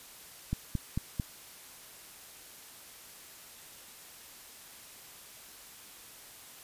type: click train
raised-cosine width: 5 ms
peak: -18 dBFS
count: 4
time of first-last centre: 0.53-1.198 s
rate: 4.49 Hz
effects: white hiss -51 dBFS RMS until 6.63 s + resampled to 32000 Hz